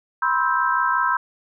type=chord; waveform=sine; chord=C major seventh; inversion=third; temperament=just; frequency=981.1 / 1046.5 / 1308.1 / 1569.8 Hz; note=B5 / C6 / E6 / G6; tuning=-12 / 0 / -14 / +2 cents; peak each=-23 dBFS; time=0.22-1.17 s; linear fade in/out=5 ms; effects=none